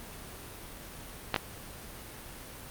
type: clicks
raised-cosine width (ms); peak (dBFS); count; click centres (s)
0.3; -10; 2; 1.343 / 1.362
effects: pink hiss -45 dBFS RMS until 2.7 s + Opus 32 kbps